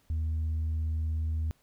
sine tone with tanh clipping, 79.2 Hz, D#2, 31 cents sharp, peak -28 dBFS, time 0.1-1.51 s, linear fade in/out 0 ms, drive 1 dB, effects pink hiss -68 dBFS RMS until 1.62 s

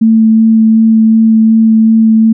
sine tone with vibrato, 222.3 Hz, A3, 18 cents sharp, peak -3 dBFS, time 0.01-2.33 s, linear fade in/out 10 ms, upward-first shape sine, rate 2.7 Hz, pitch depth 10 cents each way, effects none

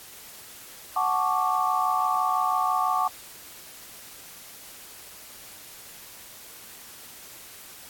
sine chord, D major seventh, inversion first, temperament equal with one note detuned, 740 / 871.9 / 1108.7 / 1174.7 Hz, F#5 / A5 / C#6 / D6, 0 / -16 / 0 / 0 cents, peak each -27 / -29 / -27 / -26 dBFS, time 0.96-3.08 s, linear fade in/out 5 ms, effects white hiss -45 dBFS RMS until 7.89 s + AAC 64 kbps

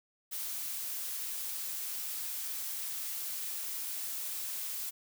blue noise, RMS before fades -38 dBFS, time 0.31-4.91 s, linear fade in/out 20 ms, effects none

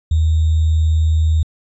sine tone with sample-and-hold, 79.4 Hz, D#2, 36 cents sharp, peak -11 dBFS, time 0.11-1.43 s, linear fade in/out 5 ms, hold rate 3675 Hz, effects resampled to 22050 Hz

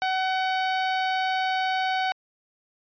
sawtooth tone, 753 Hz, F#5, 30 cents sharp, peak -19 dBFS, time 0.02-2.12 s, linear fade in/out 0 ms, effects resampled to 11025 Hz

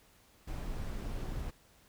brown noise, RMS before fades -38 dBFS, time 0.47-1.51 s, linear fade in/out 10 ms, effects pink hiss -64 dBFS RMS until 1.88 s

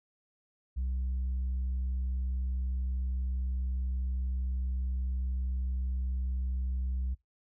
sine tone, 63.8 Hz, C2, 43 cents flat, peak -27 dBFS, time 0.76-7.15 s, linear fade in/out 20 ms, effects noise-tail reverb RT60 0.2 s tail -25 dB re dry + tanh soft clip ceiling -28 dBFS

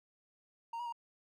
triangle tone with pitch steps, 926 / 961 / 936 Hz, A#5 / B5 / A#5, -12 / -48 / +7 cents, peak -36 dBFS, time 0.73-0.925 s, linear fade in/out 5 ms, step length 65 ms, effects none

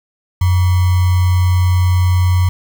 sine tone with sample-and-hold, 90 Hz, F#2, 47 cents flat, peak -9 dBFS, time 0.41-2.49 s, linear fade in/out 5 ms, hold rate 1050 Hz, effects none

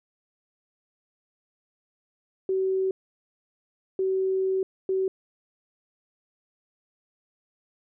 sine tone bursts at uneven times, 380 Hz, F#4, 46 cents sharp, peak -22 dBFS, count 3, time 2.49-2.91 / 3.99-4.63 / 4.89-5.08 s, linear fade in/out 2 ms, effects none

